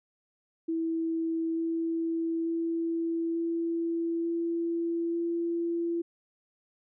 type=tone with pitch steps; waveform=sine; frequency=327.3 / 329.6 / 331.9 / 334.2 / 336.5 / 338.8 Hz; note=E4 / E4 / E4 / E4 / E4 / E4; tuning=-12 / 0 / +12 / +24 / +36 / +48 cents; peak=-27 dBFS; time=0.68-6.02 s; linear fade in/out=10 ms; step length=890 ms; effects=none